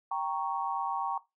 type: chord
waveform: sine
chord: G diminished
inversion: none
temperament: equal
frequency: 784 / 932.3 / 1108.7 Hz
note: G5 / Bb5 / Db6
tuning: 0 / 0 / 0 cents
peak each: -34 dBFS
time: 0.11-1.18 s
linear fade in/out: 5 ms
effects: noise-tail reverb RT60 0.2 s tail -17 dB re dry